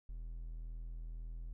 triangle tone, 40.97 Hz, E1, 10 cents flat, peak -40 dBFS, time 0.09-1.53 s, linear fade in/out 0 ms, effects none

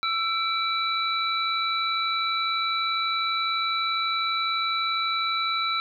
sine tone cluster, 1331 / 2317 / 3946 Hz, E6 / D7 / B7, +16 / -24 / -2 cents, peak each -26 / -30 / -28 dBFS, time 0.03-5.8 s, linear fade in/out 0 ms, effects 10-bit

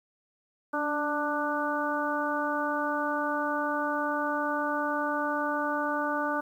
harmonic tone with a mistuned harmonic, 295.8 Hz, D4, 13 cents sharp, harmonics 1 / 2 / 3 / 4 / 5, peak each -33 / -33 / -33 / -33 / -33 dBFS, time 0.73-6.41 s, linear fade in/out 10 ms, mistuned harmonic 1, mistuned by -28 cents, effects 10-bit

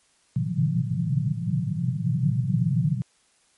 white band-pass noise, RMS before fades -24 dBFS, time 0.36-3.02 s, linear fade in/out 0 ms, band 110 to 180 Hz, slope 96 dB/octave, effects white hiss -63 dBFS RMS until 3.57 s + MP3 48 kbps

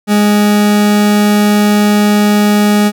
40% pulse tone, 207.7 Hz, G#3, in tune, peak -6 dBFS, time 0.07-2.92 s, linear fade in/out 50 ms, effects none

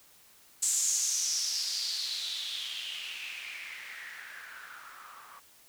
violet noise with low-pass filter sweep, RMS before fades -35 dBFS, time 0.62-5.4 s, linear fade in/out 10 ms, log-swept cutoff 7600 to 1100 Hz, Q 5.4, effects white hiss -59 dBFS RMS until 5.68 s

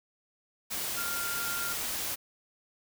sine tone in noise, 1396.9 Hz, F6, in tune, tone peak -35 dBFS, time 0.96-1.74 s, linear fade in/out 20 ms, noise white, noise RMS -34 dBFS, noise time 0.7-2.16 s, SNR -4 dB, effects none

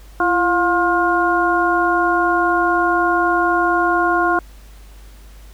harmonic tone with a mistuned harmonic, 355.2 Hz, F4, 29 cents sharp, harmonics 1 / 2 / 3 / 4, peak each -19 / -19 / -19 / -19 dBFS, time 0.2-4.39 s, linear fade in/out 2 ms, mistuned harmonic 1, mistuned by -78 cents, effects added 50 Hz sine -38 dBFS peak until 5.53 s + pink hiss -49 dBFS RMS until 5.53 s

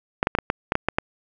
clicks, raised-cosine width 0.5 ms, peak -4 dBFS, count 9, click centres 0.229 / 0.271 / 0.351 / 0.387 / 0.501 / 0.721 / 0.754 / 0.886 / 0.985 s, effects none

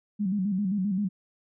sine tone with vibrato, 196 Hz, G3, in tune, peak -24 dBFS, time 0.19-1.09 s, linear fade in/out 20 ms, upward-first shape square, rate 7.6 Hz, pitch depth 95 cents each way, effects none

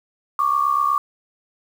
sine tone pair together, 1114 / 1182.2 Hz, C#6 / D6, +8 / +11 cents, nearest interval minor second, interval 103 cents, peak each -19 dBFS, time 0.39-0.98 s, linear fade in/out 2 ms, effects 7-bit

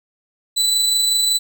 30% pulse tone with amplitude modulation, 3982 Hz, B7, 14 cents sharp, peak -11 dBFS, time 0.56-1.39 s, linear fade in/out 20 ms, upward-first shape sine, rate 25.4 Hz, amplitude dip 30%, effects none

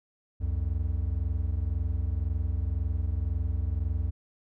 triangle tone pair together, 65.1 / 87.02 Hz, C2 / F2, -8 / -6 cents, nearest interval perfect fourth, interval 502 cents, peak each -27 dBFS, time 0.4-4.11 s, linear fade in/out 20 ms, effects none

